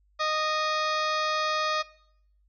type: harmonic tone with a mistuned harmonic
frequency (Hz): 619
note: D#5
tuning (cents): -9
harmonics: 1 / 2 / 3 / 4 / 5 / 6 / 7 / 8 / 9 / 10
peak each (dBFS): -31 / -27 / -34 / -37 / -41 / -37 / -38 / -39 / -47 / -46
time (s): 0.19-1.83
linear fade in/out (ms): 20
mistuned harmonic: 5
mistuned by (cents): +120
effects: noise-tail reverb RT60 0.7 s tail -21 dB re dry + added 50 Hz sine -62 dBFS peak until 2.48 s